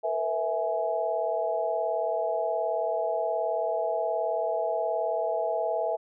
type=tone cluster; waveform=sine; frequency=457.7 / 496.4 / 655 / 835 Hz; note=A#4 / B4 / E5 / G#5; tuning=-32 / +9 / -11 / +9 cents; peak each=-34 / -34 / -27 / -33 dBFS; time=0.03-5.97 s; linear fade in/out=20 ms; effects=none